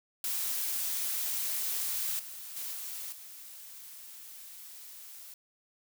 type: noise with level steps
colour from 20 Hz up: blue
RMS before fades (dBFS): -33 / -44 / -38 / -40 / -48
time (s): 0.24-5.34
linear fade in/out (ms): 2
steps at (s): 2.19 / 2.56 / 2.73 / 3.12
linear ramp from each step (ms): 5
effects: none